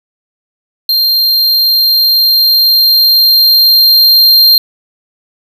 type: tone with level ramp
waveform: square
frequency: 4186 Hz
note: C8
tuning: in tune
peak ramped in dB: -8 to -3 dBFS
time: 0.89-4.58 s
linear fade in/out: 2 ms
effects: none